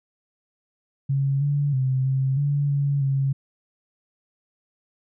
sine tone with pitch steps, 137.6 / 143.7 / 130.9 / 133.4 / 143.3 / 141.4 / 136.4 Hz, C#3 / D3 / C3 / C3 / D3 / C#3 / C#3, -12 / -37 / +1 / +34 / -42 / +35 / -28 cents, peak -19 dBFS, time 1.09-3.33 s, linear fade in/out 10 ms, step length 320 ms, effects none

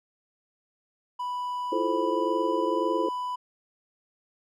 triangle tone with pitch glide, 987.8 to 993.5 Hz, B5 to B5, 0 to +10 cents, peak -27 dBFS, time 1.19-3.36 s, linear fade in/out 10 ms, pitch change +10 cents, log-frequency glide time 2.01-2.9 s
sine chord, F major seventh, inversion third, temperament just, 327.4 / 349.2 / 436.5 / 523.8 Hz, E4 / F4 / A4 / C5, -12 / 0 / -14 / +2 cents, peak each -30 dBFS, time 1.72-3.09 s, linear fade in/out 5 ms
effects none

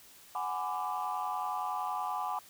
sine chord, G# half-diminished seventh, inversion third, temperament equal with one note detuned, 740 / 830.6 / 1005 / 1174.7 Hz, F#5 / G#5 / B5 / D6, 0 / 0 / +30 / 0 cents, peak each -37 / -36 / -37 / -37 dBFS, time 0.35-2.39 s, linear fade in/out 2 ms, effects tanh soft clip ceiling -25 dBFS + white hiss -56 dBFS RMS until 2.49 s

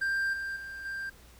triangle tone with level steps, 1584 Hz, G6, 18 cents sharp, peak -25 / -31 / -37 / -32 dBFS, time 0.01-1.1 s, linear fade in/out 10 ms, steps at 0.33 / 0.56 / 0.85 s, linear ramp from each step 5 ms, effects added 60 Hz sine -56 dBFS peak until 1.39 s + pink hiss -57 dBFS RMS until 1.39 s

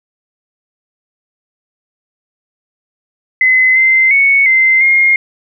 sine tone with pitch steps, 2037 / 2075 / 2216 / 2075 / 2134 Hz, C7 / C7 / C#7 / C7 / C7, -47 / -15 / -1 / -15 / +34 cents, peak -6 dBFS, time 3.41-5.16 s, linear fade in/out 2 ms, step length 350 ms, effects none

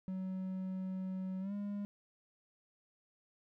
triangle tone with pitch glide, 187.6 to 203.4 Hz, F#3 to G#3, +24 to -36 cents, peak -35 dBFS, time 0.08-1.85 s, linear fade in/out 0 ms, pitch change +140 cents, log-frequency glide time 1.4-1.53 s, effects none

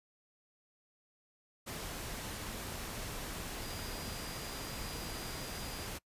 sine tone in noise, 4854 Hz, D#8, 44 cents flat, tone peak -50 dBFS, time 3.62-5.88 s, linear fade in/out 20 ms, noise pink, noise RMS -42 dBFS, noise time 1.66-5.99 s, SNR -11 dB, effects noise-tail reverb RT60 0.1 s tail -23 dB re dry + resampled to 32000 Hz

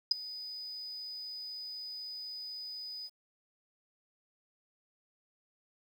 sine tone with ADSR envelope, 4978 Hz, D#8, in tune, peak -18 dBFS, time 0.11-3.1 s, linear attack 6 ms, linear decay 9 ms, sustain -22 dB, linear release 45 ms, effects tanh soft clip ceiling -14 dBFS + 10-bit

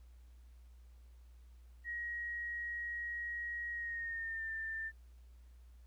sine tone with pitch glide, 1894 to 1787.7 Hz, A#6 to A6, +27 to +27 cents, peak -38 dBFS, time 1.84-4.92 s, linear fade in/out 50 ms, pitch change -100 cents, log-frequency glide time 3.72-4.52 s, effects added 60 Hz sine -55 dBFS peak until 5.86 s + pink hiss -75 dBFS RMS until 5.86 s

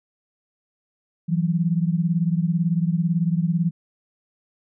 sine beating tone pair, 164.81 / 182.81 Hz, E3 / F#3, 0 / -21 cents, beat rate 18 Hz, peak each -20 / -23 dBFS, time 1.28-3.71 s, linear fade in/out 20 ms, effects none

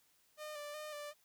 sawtooth tone with vibrato, 598 Hz, D5, 31 cents sharp, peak -40 dBFS, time 0.37-1.14 s, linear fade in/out 50 ms, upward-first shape square, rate 2.7 Hz, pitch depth 29 cents each way, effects white hiss -72 dBFS RMS until 1.24 s

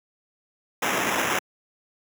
white noise with sample-and-hold, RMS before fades -24 dBFS, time 0.82-1.39 s, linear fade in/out 5 ms, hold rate 4410 Hz, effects high-pass 200 Hz 12 dB/octave

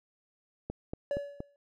click train, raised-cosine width 2 ms, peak -22 dBFS, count 4, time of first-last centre 0.7-1.404 s, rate 4.26 Hz
triangle tone with exponential decay, 570 Hz, C#5, 48 cents sharp, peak -25 dBFS, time 1.11-1.56 s, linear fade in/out 1 ms, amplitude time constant 97 ms
effects none

